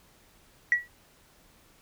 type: tone with exponential decay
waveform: sine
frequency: 1934 Hz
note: B6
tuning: 37 cents flat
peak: -15 dBFS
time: 0.72-0.88 s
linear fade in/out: 1 ms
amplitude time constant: 33 ms
effects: tanh soft clip ceiling -12 dBFS + pink hiss -60 dBFS RMS until 1.81 s